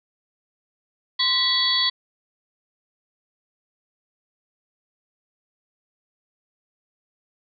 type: tone cluster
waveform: sine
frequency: 1039 / 1959 / 3375 / 3900 / 4481 Hz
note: C6 / B6 / G#7 / B7 / C#8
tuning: -12 / -15 / +27 / -23 / +18 cents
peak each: -30 / -27 / -22 / -27 / -22 dBFS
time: 1.19-1.9 s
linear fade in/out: 10 ms
effects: none